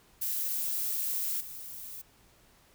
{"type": "noise with level steps", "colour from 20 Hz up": "violet", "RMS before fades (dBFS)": [-32, -43], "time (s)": [0.21, 2.02], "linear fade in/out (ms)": 10, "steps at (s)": 1.4, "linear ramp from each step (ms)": 10, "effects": ["pink hiss -62 dBFS RMS until 2.74 s"]}